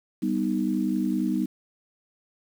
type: chord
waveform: sine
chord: G augmented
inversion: none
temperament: equal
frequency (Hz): 196 / 246.9 / 311.1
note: G3 / B3 / D#4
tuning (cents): 0 / 0 / 0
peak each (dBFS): -27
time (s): 0.22-1.46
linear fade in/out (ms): 10
effects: 8-bit

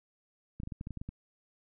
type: clicks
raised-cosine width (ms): 5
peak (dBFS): -27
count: 10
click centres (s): 0.601 / 0.634 / 0.674 / 0.722 / 0.811 / 0.871 / 0.907 / 0.973 / 1.015 / 1.09
effects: none

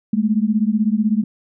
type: beating tone pair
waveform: sine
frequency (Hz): 207.7 / 223.7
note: G#3 / A3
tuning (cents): 0 / +29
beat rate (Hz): 16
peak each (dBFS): -17 / -18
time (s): 0.13-1.24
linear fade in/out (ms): 5
effects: none

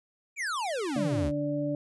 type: exponential sweep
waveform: square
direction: down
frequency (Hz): 2462 to 61.74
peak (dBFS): -30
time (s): 0.36-1.32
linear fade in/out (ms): 50
type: harmonic tone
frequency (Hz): 146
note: D3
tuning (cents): -10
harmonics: 1 / 2 / 4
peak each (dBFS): -34 / -30 / -32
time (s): 0.96-1.75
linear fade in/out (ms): 2
effects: resampled to 24000 Hz

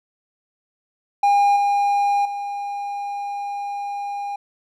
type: tone with level steps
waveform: triangle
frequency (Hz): 809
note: G#5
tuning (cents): -46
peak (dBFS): -11 / -14 / -23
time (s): 1.23-4.36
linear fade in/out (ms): 5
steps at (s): 1.56 / 2.25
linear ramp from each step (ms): 5
effects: none

